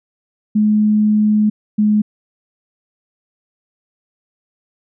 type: tone pair in turn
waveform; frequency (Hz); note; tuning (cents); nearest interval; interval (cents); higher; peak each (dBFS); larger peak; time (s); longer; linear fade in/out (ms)
sine; 212.1 / 211.1; G#3 / G#3; +37 / +29; unison; 8; first; -10; neither; 0.55-1.5 / 1.78-2.02; first; 10
effects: none